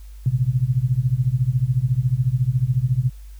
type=tone with tremolo; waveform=sine; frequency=126.6 Hz; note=B2; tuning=43 cents sharp; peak=-12 dBFS; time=0.26-3.1 s; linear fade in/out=2 ms; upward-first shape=triangle; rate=14 Hz; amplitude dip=100%; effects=added 50 Hz sine -36 dBFS peak until 3.39 s + white hiss -56 dBFS RMS until 3.39 s